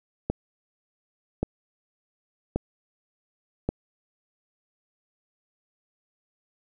click train, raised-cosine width 2 ms, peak -11 dBFS, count 4, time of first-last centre 0.3-3.69 s, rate 0.885 Hz, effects none

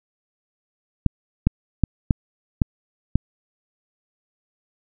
clicks, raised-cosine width 5 ms, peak -3 dBFS, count 6, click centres 1.063 / 1.47 / 1.837 / 2.108 / 2.618 / 3.156 s, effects none

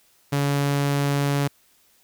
sawtooth tone, 141.8 Hz, C#3, 40 cents sharp, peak -16 dBFS, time 0.32-1.48 s, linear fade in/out 10 ms, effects white hiss -60 dBFS RMS until 2.03 s

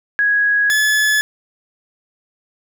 sine / 40% pulse tone pair in turn, 1661.2 / 1715.8 Hz, G#6 / A6, 0 / -44 cents, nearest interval minor second, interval 56 cents, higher second, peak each -12 dBFS, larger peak neither, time 0.19-0.7 / 0.7-1.21 s, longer neither, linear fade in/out 0 ms, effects none

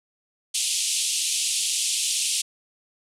white band-pass noise, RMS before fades -25 dBFS, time 0.54-2.42 s, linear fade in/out 10 ms, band 2600 to 10000 Hz, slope 48 dB/octave, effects none

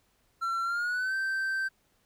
triangle tone with pitch glide, 1356 to 1557.6 Hz, E6 to G6, +49 to -12 cents, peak -26 dBFS, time 0.41-1.69 s, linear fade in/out 20 ms, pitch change +239 cents, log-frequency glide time 0.63-1.15 s, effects pink hiss -70 dBFS RMS until 2.05 s

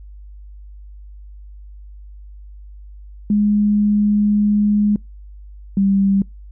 sine tone pair in turn, 207.6 / 196.36 Hz, G#3 / G3, 0 / +3 cents, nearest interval minor second, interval 97 cents, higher first, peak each -12 dBFS, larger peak neither, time 3.3-4.96 / 5.77-6.22 s, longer first, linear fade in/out 2 ms, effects noise-tail reverb RT60 0.2 s tail -26 dB re dry + added 50 Hz sine -35 dBFS peak until 6.51 s

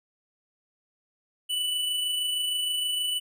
square tone with amplitude modulation, 2973 Hz, F#7, 8 cents sharp, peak -25 dBFS, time 1.49-3.2 s, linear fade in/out 20 ms, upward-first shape sine, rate 26.4 Hz, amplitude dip 30%, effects none

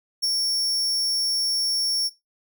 40% pulse tone with ADSR envelope, 5480 Hz, F8, 34 cents flat, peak -19 dBFS, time 0.22-2.1 s, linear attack 19 ms, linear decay 19 ms, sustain -2 dB, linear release 36 ms, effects noise-tail reverb RT60 0.2 s tail -19 dB re dry

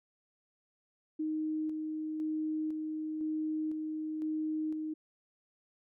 sine tone with tremolo, 311.1 Hz, D#4, in tune, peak -31 dBFS, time 1.19-4.94 s, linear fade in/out 10 ms, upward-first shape square, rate 0.99 Hz, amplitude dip 30%, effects none

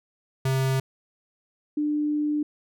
square / sine tone pair in turn, 132.8 / 298.1 Hz, C3 / D4, +26 / +26 cents, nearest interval octave + major second, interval 1400 cents, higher second, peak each -22 dBFS, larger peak neither, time 0.45-0.8 / 1.77-2.43 s, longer second, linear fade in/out 5 ms, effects none

